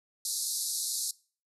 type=band-pass noise; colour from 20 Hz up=white; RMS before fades=-33 dBFS; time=0.25-1.11 s; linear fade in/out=2 ms; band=3900 to 12000 Hz; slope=96 dB/octave; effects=noise-tail reverb RT60 0.4 s tail -22 dB re dry